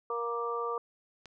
harmonic tone, 235.1 Hz, A#3, 15 cents sharp, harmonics 2 / 3 / 4 / 5, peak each -34 / -44 / -40 / -34 dBFS, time 0.1-0.78 s, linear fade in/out 2 ms
click, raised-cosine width 0.2 ms, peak -30 dBFS, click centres 1.257 s
effects none

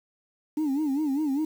sine tone with vibrato, 288.9 Hz, D4, 28 cents flat, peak -21 dBFS, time 0.57-1.45 s, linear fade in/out 5 ms, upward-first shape sine, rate 5 Hz, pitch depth 150 cents each way, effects tanh soft clip ceiling -22 dBFS + 8-bit

